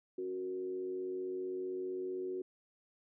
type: tone with frequency modulation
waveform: sine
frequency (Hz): 370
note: F#4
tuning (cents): 0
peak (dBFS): -36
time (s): 0.18-2.42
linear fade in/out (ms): 5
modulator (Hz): 95.5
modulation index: 0.49
effects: none